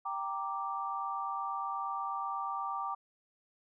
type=chord; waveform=sine; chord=G minor; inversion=none; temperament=equal; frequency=784 / 932.3 / 1174.7 Hz; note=G5 / Bb5 / D6; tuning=0 / 0 / 0 cents; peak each=-39 / -40 / -36 dBFS; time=0.05-2.95 s; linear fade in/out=10 ms; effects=none